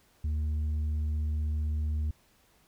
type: tone with tanh clipping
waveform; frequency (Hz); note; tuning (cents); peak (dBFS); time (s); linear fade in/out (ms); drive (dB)
triangle; 76.3; D#2; -33; -28; 0.24-2.11; 5; 8
effects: pink hiss -65 dBFS RMS until 2.67 s